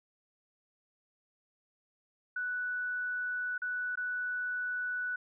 sine tone with dropouts, 1482 Hz, F#6, 2 cents sharp, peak -32 dBFS, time 2.36-5.16 s, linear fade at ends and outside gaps 5 ms, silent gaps 3.58-3.618 / 3.956-3.973 s, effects none

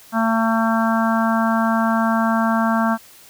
harmonic tone, 225 Hz, A3, 39 cents sharp, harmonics 1 / 3 / 4 / 5 / 6 / 7, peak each -18 / -23 / -24 / -25 / -26 / -26 dBFS, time 0.12-2.98 s, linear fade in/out 50 ms, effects white hiss -46 dBFS RMS until 3.29 s

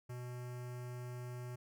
square tone with notch filter, 123.47 Hz, B2, in tune, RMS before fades -45 dBFS, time 0.09-1.56 s, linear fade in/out 10 ms, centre 3700 Hz, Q 1.3, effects none

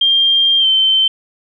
sine tone with pitch glide, 3194 to 3096 Hz, G7 to G7, +32 to -22 cents, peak -9 dBFS, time 0.01-1.08 s, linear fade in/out 5 ms, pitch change -54 cents, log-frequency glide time 0.59-0.67 s, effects none

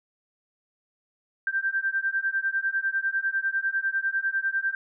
sine beating tone pair, 1568 / 1578 Hz, G6 / G6, 0 / +11 cents, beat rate 10 Hz, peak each -27 dBFS, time 1.47-4.75 s, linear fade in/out 2 ms, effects none

